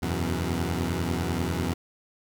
15% pulse chord, E suspended second, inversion none, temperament equal with one note detuned, 82.41 / 92.5 / 125.41 Hz, E2 / F#2 / B2, 0 / 0 / +27 cents, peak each -22 / -24 / -28 dBFS, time 0.02-1.74 s, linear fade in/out 10 ms, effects none

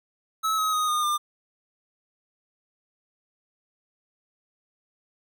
square tone with pitch steps, 1297 / 1271.8 / 1247 / 1222.8 / 1199 Hz, E6 / D#6 / D#6 / D#6 / D6, -28 / +38 / +3 / -30 / +36 cents, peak -23 dBFS, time 0.43-1.18 s, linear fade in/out 20 ms, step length 150 ms, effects none

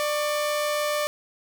sawtooth tone pair together, 594.9 / 1123 Hz, D5 / C#6, +22 / +22 cents, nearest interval major seventh, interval 1100 cents, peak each -20 / -30 dBFS, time 0-1.07 s, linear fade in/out 0 ms, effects none

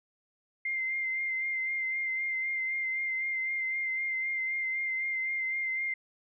sine tone with vibrato, 2093 Hz, C7, in tune, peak -29 dBFS, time 0.65-5.94 s, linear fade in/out 5 ms, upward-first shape sine, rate 3.9 Hz, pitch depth 24 cents each way, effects none

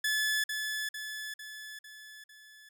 sawtooth tone with echo, 1724 Hz, A6, 36 cents flat, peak -24 dBFS, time 0.04-0.44 s, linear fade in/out 5 ms, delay 450 ms, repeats 5, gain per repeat -5 dB, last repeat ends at 2.69 s, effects none

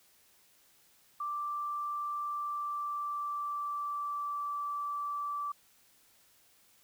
sine tone with pitch glide, 1174.7 to 1162.5 Hz, D6 to D6, 0 to -18 cents, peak -33 dBFS, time 1.2-5.52 s, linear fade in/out 5 ms, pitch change -18 cents, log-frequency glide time 2.24-4.4 s, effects white hiss -65 dBFS RMS until 6.83 s

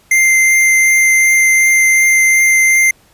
square tone with vibrato, 2090 Hz, C7, 2 cents flat, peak -8 dBFS, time 0.11-2.91 s, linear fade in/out 5 ms, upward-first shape triangle, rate 2.7 Hz, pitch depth 8 cents each way, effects pink hiss -50 dBFS RMS until 3.13 s + resampled to 32000 Hz

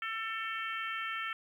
harmonic tone, 446.5 Hz, A4, 25 cents sharp, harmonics 3 / 4 / 5 / 6 / 7, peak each -38 / -40 / -42 / -44 / -45 dBFS, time 0.02-1.33 s, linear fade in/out 2 ms, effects 11-bit

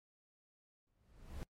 brown noise with exponential growth, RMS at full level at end -42 dBFS, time 0.87-1.43 s, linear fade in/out 0 ms, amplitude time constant 120 ms, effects noise-tail reverb RT60 0.1 s tail -24 dB re dry + MP3 64 kbps

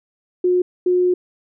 sine tone bursts at uneven times, 360.8 Hz, F#4, 44 cents flat, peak -13 dBFS, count 2, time 0.44-0.62 / 0.86-1.14 s, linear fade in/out 5 ms, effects none

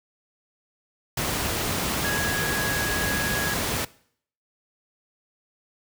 sine tone in noise, 1661.2 Hz, G#6, in tune, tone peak -27 dBFS, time 2.04-3.54 s, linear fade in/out 5 ms, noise pink, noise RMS -26 dBFS, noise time 1.17-3.85 s, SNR -4 dB, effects noise-tail reverb RT60 0.6 s tail -21 dB re dry + high-pass 60 Hz 12 dB/octave

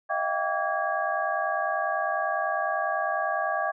sine tone cluster, 631 / 691 / 781 / 1147 / 1644 Hz, D#5 / F5 / G5 / D6 / G#6, +24 / -19 / -7 / -41 / -18 cents, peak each -31 dBFS, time 0.09-3.72 s, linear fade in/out 20 ms, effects none

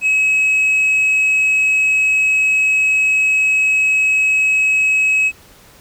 sine tone with tanh clipping, 2562 Hz, E7, 50 cents flat, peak -12 dBFS, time 0.01-5.32 s, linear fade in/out 50 ms, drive 2 dB, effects pink hiss -45 dBFS RMS until 5.8 s

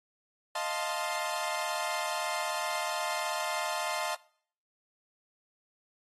sawtooth chord, F dominant seventh, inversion third, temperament equal, 622.3 / 698.5 / 880 / 1046.5 Hz, Eb5 / F5 / A5 / C6, 0 / 0 / 0 / 0 cents, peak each -33 dBFS, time 0.55-4.15 s, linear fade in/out 5 ms, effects noise-tail reverb RT60 0.6 s tail -23 dB re dry + AAC 32 kbps

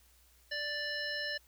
harmonic tone, 587.3 Hz, D5, in tune, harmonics 1 / 3 / 5 / 7 / 9, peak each -43 / -37 / -44 / -43 / -42 dBFS, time 0.51-1.38 s, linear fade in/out 10 ms, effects added 60 Hz sine -65 dBFS peak until 1.47 s + white hiss -66 dBFS RMS until 1.47 s

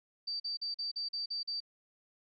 sine tone bursts, 4641 Hz, D8, 21 cents flat, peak -34 dBFS, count 8, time 0.27-1.604 s, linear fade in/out 10 ms, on 130 ms, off 42 ms, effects none

